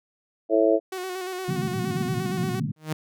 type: harmonic tone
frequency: 110 Hz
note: A2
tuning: in tune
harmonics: 3 / 4 / 5 / 6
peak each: -22 / -22 / -22 / -22 dBFS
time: 0.49-0.8 s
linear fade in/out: 50 ms
type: tone with vibrato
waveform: sawtooth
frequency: 370 Hz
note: F#4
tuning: in tune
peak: -26 dBFS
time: 0.92-2.6 s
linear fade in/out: 5 ms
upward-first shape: square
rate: 8.6 Hz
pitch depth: 34 cents each way
type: band-pass noise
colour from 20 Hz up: pink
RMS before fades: -28 dBFS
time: 1.48-2.72 s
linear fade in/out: 2 ms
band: 120 to 240 Hz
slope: 48 dB/octave
type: tone with exponential growth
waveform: sawtooth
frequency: 155.56 Hz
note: D#3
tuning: in tune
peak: -18 dBFS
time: 2.76-2.93 s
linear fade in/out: 5 ms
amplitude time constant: 35 ms
effects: none